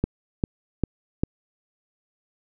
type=click train; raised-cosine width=3 ms; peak=-8 dBFS; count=4; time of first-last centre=0.04-1.235 s; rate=2.51 Hz; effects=none